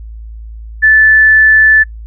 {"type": "tone", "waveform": "sine", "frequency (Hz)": 1749, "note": "A6", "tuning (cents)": -11, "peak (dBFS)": -3, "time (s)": [0.82, 1.84], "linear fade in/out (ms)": 20, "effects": ["noise-tail reverb RT60 0.1 s tail -24 dB re dry", "added 55 Hz sine -25 dBFS peak until 2.06 s"]}